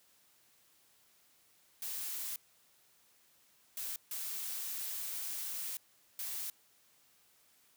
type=noise bursts at uneven times; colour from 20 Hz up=blue; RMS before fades=-40 dBFS; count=4; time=1.82-2.36 / 3.77-3.96 / 4.11-5.77 / 6.19-6.5 s; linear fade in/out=2 ms; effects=white hiss -68 dBFS RMS until 7.76 s + high-pass 60 Hz 12 dB/octave